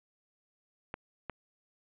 clicks, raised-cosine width 0.5 ms, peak -22 dBFS, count 2, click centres 0.941 / 1.297 s, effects resampled to 8000 Hz + 9-bit

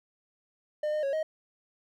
triangle tone with pitch steps, 604 / 610 / 551 / 628 Hz, D5 / D#5 / C#5 / D#5, +48 / -34 / -11 / +16 cents, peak -25 dBFS, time 0.83-1.23 s, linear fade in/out 5 ms, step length 100 ms, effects none

